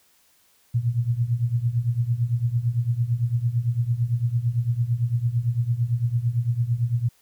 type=tone with tremolo; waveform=sine; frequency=119 Hz; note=A#2; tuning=36 cents sharp; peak=-16 dBFS; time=0.74-7.09 s; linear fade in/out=10 ms; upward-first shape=triangle; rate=8.9 Hz; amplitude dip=90%; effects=white hiss -61 dBFS RMS until 7.21 s

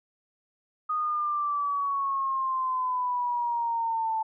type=exponential sweep; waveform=sine; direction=down; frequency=1243 to 880 Hz; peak=-25 dBFS; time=0.89-4.23 s; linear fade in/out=10 ms; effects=none

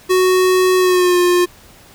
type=tone with pitch glide; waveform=square; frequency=370 to 355.3 Hz; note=F#4 to F4; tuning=0 to +30 cents; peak=-11 dBFS; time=0.09-1.46 s; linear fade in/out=20 ms; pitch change=-70 cents; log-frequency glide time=0.77-1.18 s; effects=pink hiss -44 dBFS RMS until 1.94 s

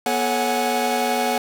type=tone cluster; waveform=45% pulse; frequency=242.2 / 434.1 / 551 / 738 / 830 Hz; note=B3 / A4 / C#5 / F#5 / G#5; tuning=-34 / -23 / -11 / -5 / -1 cents; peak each=-27 / -27 / -28 / -23 / -26 dBFS; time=0.06-1.38 s; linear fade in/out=2 ms; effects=none

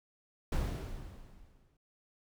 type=noise with exponential decay; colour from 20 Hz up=brown; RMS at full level=-29 dBFS; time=0.52-1.77 s; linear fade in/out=5 ms; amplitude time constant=270 ms; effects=none

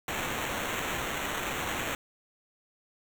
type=noise with sample-and-hold; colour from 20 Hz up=white; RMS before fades=-33 dBFS; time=0.08-1.95 s; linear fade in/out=2 ms; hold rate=4900 Hz; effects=none

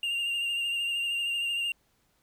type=tone with vibrato; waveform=triangle; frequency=2794 Hz; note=F7; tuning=in tune; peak=-26 dBFS; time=0.03-1.72 s; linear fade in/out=2 ms; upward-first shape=triangle; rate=13 Hz; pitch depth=34 cents each way; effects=pink hiss -70 dBFS RMS until 2.22 s

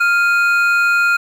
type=tone pair together; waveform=triangle; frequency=1398 / 2487 Hz; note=F6 / D#7; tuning=+1 / -1 cents; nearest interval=minor seventh; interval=998 cents; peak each=-10 / -18 dBFS; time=0-1.17 s; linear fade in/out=10 ms; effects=8-bit

